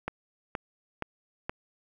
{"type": "click train", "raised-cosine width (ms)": 0.5, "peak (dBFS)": -16, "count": 4, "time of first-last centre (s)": [0.08, 1.495], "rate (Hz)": 2.12, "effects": ["9-bit"]}